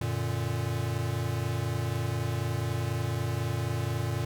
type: chord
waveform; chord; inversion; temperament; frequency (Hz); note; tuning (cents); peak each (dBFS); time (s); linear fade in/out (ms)
square; Gb augmented; none; equal; 92.5 / 116.54 / 146.83; Gb2 / Bb2 / D3; 0 / 0 / 0; -35 / -31 / -36; 0.01-4.25; 5
effects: none